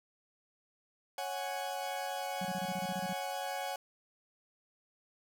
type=chord; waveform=40% pulse; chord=C# suspended fourth; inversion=none; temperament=equal; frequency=554.4 / 740 / 830.6 Hz; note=C#5 / F#5 / G#5; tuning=0 / 0 / 0 cents; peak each=-41 / -38 / -40 dBFS; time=1.18-3.76 s; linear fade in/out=2 ms
type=tone bursts; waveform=sine; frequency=185.1 Hz; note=F#3; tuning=1 cent sharp; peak=-36 dBFS; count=11; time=2.41-3.132 s; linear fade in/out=5 ms; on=42 ms; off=26 ms
effects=none